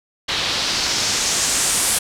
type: noise with low-pass filter sweep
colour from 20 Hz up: white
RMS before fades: -20 dBFS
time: 0.28-1.99 s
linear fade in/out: 10 ms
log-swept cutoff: 3700 to 10000 Hz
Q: 1.9
effects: none